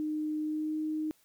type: tone with pitch glide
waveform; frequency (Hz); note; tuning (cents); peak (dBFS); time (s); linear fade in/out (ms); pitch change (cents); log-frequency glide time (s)
sine; 306.3 to 309.9; D#4 to D#4; -27 to -7; -30; 0-1.11; 0; +20; 0.4-0.78
effects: white hiss -67 dBFS RMS until 1.24 s